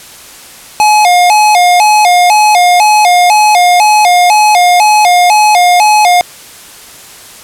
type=tone with vibrato; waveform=square; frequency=777 Hz; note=G5; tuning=16 cents flat; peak=-4 dBFS; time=0.8-6.21 s; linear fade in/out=0 ms; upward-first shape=square; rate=2 Hz; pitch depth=150 cents each way; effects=white hiss -32 dBFS RMS until 7.43 s + low-pass 12000 Hz 12 dB/octave